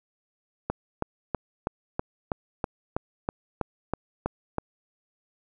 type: click train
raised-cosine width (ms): 1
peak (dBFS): -12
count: 13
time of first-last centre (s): 0.7-4.583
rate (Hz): 3.09
effects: none